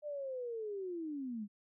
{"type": "linear sweep", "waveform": "sine", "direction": "down", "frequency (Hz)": [605, 197.2], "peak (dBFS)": -38, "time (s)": [0.02, 1.48], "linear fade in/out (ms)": 50, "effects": []}